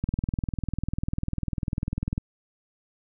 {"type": "click train", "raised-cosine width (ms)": 5, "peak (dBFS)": -14, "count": 44, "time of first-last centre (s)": [0.04, 2.179], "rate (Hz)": 20.1, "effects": []}